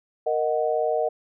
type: chord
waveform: sine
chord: D# minor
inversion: second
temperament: equal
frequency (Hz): 466.2 / 622.3 / 740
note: A#4 / D#5 / F#5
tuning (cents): 0 / 0 / 0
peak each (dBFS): -25 / -24 / -27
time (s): 0.26-1.09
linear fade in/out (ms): 10
effects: none